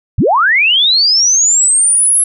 sine linear sweep, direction up, 52.4 to 11040 Hz, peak -7 dBFS, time 0.18-2.24 s, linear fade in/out 5 ms, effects none

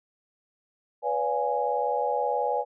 sine chord, B diminished seventh, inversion none, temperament equal with one note detuned, 493.9 / 572.6 / 698.5 / 830.6 Hz, B4 / D5 / F5 / Ab5, 0 / -44 / 0 / 0 cents, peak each -29 / -30 / -33 / -27 dBFS, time 1.02-2.65 s, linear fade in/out 50 ms, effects none

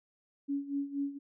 sine tone with tremolo, 281 Hz, C#4, 24 cents sharp, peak -29 dBFS, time 0.48-1.19 s, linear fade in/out 20 ms, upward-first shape sine, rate 4.2 Hz, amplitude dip 80%, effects none

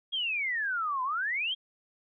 sine exponential two-way sweep, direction down then up, 3322 to 997 to 3322 Hz, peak -28 dBFS, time 0.12-1.55 s, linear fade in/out 20 ms, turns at 1.03 s, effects none

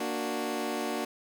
20% pulse chord, Bb augmented, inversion none, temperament equal with one note detuned, 233.1 / 294.7 / 370 Hz, Bb3 / D4 / F#4, 0 / +6 / 0 cents, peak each -30 dBFS, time 0-1.05 s, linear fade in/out 5 ms, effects none

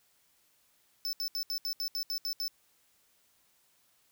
square tone bursts, 5274 Hz, E8, in tune, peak -32 dBFS, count 10, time 1.05-2.48 s, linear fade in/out 0 ms, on 80 ms, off 70 ms, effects white hiss -69 dBFS RMS until 4.11 s

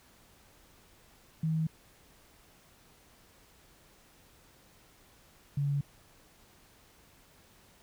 sine tone pair in turn, 159.4 / 142.01 Hz, D#3 / C#3, +42 / +42 cents, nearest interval major second, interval 200 cents, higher first, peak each -27 dBFS, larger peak neither, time 1.43-1.67 / 5.57-5.81 s, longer neither, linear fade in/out 5 ms, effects pink hiss -61 dBFS RMS until 7.82 s

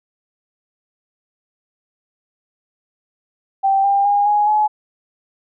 sine tone with pitch steps, 781 / 797.4 / 814.2 / 831.3 / 848.7 Hz, G5 / G5 / G#5 / G#5 / G#5, -7 / +29 / -35 / +1 / +37 cents, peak -12 dBFS, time 3.63-4.68 s, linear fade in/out 20 ms, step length 210 ms, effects none

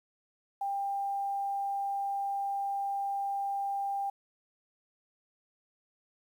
sine tone with quantisation, 795 Hz, G5, 24 cents sharp, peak -30 dBFS, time 0.61-4.1 s, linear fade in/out 5 ms, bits 10, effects none

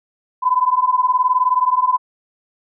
sine beating tone pair, 999 / 1018 Hz, B5 / C6, +20 / -48 cents, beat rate 19 Hz, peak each -16 dBFS, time 0.42-1.98 s, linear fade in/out 20 ms, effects none

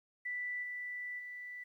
sine tone with level steps, 1975.5 Hz, B6, in tune, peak -36 / -39 / -43 dBFS, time 0.25-1.64 s, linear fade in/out 10 ms, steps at 0.62 / 1.18 s, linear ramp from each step 20 ms, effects 12-bit

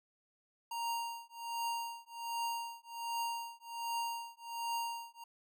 square tone with tremolo, 932.3 Hz, A#5, in tune, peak -34 dBFS, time 0.71-5.24 s, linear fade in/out 5 ms, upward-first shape triangle, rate 1.3 Hz, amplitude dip 100%, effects none

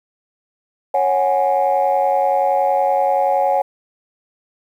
sine chord, C# suspended fourth, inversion none, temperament equal with one note detuned, 551.8 / 740 / 830.6 Hz, C#5 / F#5 / G#5, -8 / 0 / 0 cents, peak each -17 dBFS, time 0.94-3.62 s, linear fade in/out 5 ms, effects tanh soft clip ceiling -7 dBFS + 8-bit

